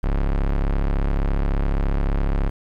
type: tone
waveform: 40% pulse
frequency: 34.5 Hz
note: C#1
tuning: 7 cents flat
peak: -17 dBFS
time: 0.03-2.5 s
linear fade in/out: 10 ms
effects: low-pass 2000 Hz 12 dB/octave + 8-bit